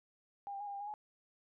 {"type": "tone with pitch steps", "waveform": "sine", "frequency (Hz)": [805, 792, 824, 805, 798, 820, 843], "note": ["G5", "G5", "G#5", "G5", "G5", "G#5", "G#5"], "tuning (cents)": [46, 18, -14, 46, 31, -22, 26], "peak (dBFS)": -40, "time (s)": [0.47, 0.939], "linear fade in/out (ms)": 0, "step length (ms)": 67, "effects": []}